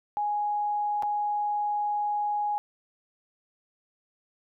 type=tone with dropouts; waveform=sine; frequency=830.6 Hz; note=G#5; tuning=in tune; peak=-25 dBFS; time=0.17-2.58 s; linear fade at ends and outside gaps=0 ms; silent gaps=1.024-1.032 s; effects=none